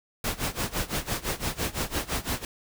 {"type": "noise with tremolo", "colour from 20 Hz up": "pink", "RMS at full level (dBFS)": -27, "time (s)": [0.24, 2.45], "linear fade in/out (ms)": 2, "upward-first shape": "sine", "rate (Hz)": 5.9, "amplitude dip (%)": 90, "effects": []}